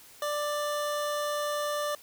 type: tone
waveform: 25% pulse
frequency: 590 Hz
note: D5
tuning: 8 cents sharp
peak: -25 dBFS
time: 0.22-1.95 s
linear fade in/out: 2 ms
effects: white hiss -53 dBFS RMS until 2.02 s